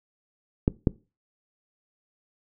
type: clicks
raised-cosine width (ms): 3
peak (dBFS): -6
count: 2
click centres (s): 0.679 / 0.872
effects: noise-tail reverb RT60 0.3 s tail -21 dB re dry